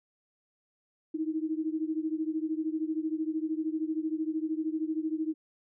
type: beating tone pair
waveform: sine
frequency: 311.1 / 324.1 Hz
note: D#4 / E4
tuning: 0 / -29 cents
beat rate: 13 Hz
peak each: -31 / -33 dBFS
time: 1.14-5.34 s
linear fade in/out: 10 ms
effects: none